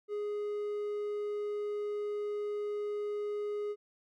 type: tone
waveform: triangle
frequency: 415.3 Hz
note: G#4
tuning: in tune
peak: -31 dBFS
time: 0.08-3.76 s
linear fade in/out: 50 ms
effects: none